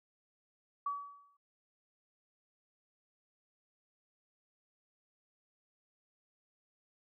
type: tone with exponential decay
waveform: sine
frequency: 1140 Hz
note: C#6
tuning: 48 cents sharp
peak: -31 dBFS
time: 0.86-1.37 s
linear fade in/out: 5 ms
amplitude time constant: 110 ms
effects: none